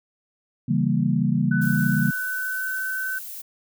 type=chord; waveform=sine; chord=C# diminished seventh; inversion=none; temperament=equal; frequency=138.59 / 164.81 / 196 / 233.1 Hz; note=C#3 / E3 / G3 / Bb3; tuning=0 / 0 / 0 / 0 cents; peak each=-24 dBFS; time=0.68-2.11 s; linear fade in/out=10 ms
type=tone with pitch glide; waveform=sine; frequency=1496 to 1523.9 Hz; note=F#6 to G6; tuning=+19 to -49 cents; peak=-25 dBFS; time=1.51-3.19 s; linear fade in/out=10 ms; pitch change=+32 cents; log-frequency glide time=2.09-2.82 s
type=noise; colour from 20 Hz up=violet; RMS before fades=-36 dBFS; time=1.61-3.42 s; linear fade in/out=10 ms
effects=none